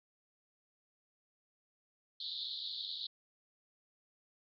pink band-pass noise, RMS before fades -42 dBFS, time 2.2-3.07 s, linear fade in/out 5 ms, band 3500 to 4400 Hz, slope 96 dB/octave, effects none

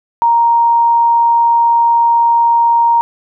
sine tone, 934 Hz, A#5, 3 cents sharp, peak -7 dBFS, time 0.22-3.01 s, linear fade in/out 0 ms, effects none

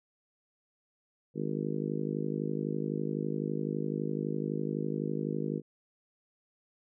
harmonic tone, 51.91 Hz, G#1, in tune, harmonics 3 / 4 / 5 / 6 / 7 / 8 / 9, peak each -36 / -37 / -38 / -39 / -39 / -40 / -41 dBFS, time 1.34-5.62 s, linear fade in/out 50 ms, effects none

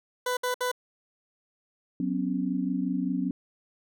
20% pulse tone bursts, 498.2 Hz, B4, 15 cents sharp, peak -21 dBFS, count 3, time 0.26-0.716 s, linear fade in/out 5 ms, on 110 ms, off 63 ms
sine chord, F# suspended fourth, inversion none, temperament equal with one note detuned, 185 / 252 / 277.2 Hz, F#3 / B3 / C#4, 0 / +35 / 0 cents, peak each -30 dBFS, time 2-3.31 s, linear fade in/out 2 ms
effects none

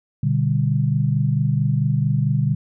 sine chord, G major, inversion first, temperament just, 122.5 / 147 / 196 Hz, B2 / D3 / G3, -14 / +2 / 0 cents, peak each -20 / -19 / -25 dBFS, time 0.23-2.55 s, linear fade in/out 5 ms, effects none

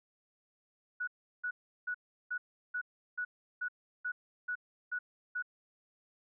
sine tone bursts, 1470 Hz, F#6, 12 cents flat, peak -33 dBFS, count 11, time 1-5.425 s, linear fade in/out 10 ms, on 75 ms, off 360 ms, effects none

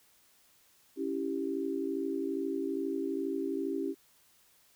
sine chord, C# diminished, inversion none, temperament equal, 277.2 / 329.6 / 392 Hz, C#4 / E4 / G4, 0 / 0 / 0 cents, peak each -35 / -36 / -35 dBFS, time 0.96-3.95 s, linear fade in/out 50 ms, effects white hiss -65 dBFS RMS until 4.75 s

